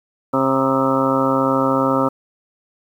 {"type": "harmonic tone with a mistuned harmonic", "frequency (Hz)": 134, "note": "C3", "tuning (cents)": 42, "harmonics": [1, 2, 3, 4, 5, 6, 7, 8, 9, 10], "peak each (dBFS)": [-28, -19, -26, -20, -29, -31, -24, -30, -24, -23], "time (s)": [0.33, 2.09], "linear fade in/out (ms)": 10, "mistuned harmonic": 10, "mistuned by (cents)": -41, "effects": ["8-bit"]}